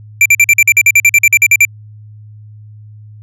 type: tone bursts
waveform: square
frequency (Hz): 2353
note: D7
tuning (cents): +3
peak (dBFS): -4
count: 16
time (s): 0.21-1.651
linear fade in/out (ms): 2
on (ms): 46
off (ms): 47
effects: added 106 Hz sine -32 dBFS peak until 3.22 s + low-pass 12000 Hz 12 dB/octave